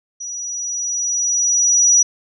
sine tone with level ramp, 5840 Hz, F#8, 24 cents flat, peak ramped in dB -26 to -8 dBFS, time 0.2-2.03 s, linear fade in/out 10 ms, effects none

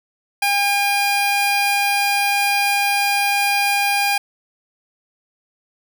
35% pulse tone pair together, 807 / 2422 Hz, G#5 / D#7, -50 / -47 cents, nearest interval octave + perfect fifth, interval 1903 cents, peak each -17 dBFS, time 0.42-4.18 s, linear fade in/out 5 ms, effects none

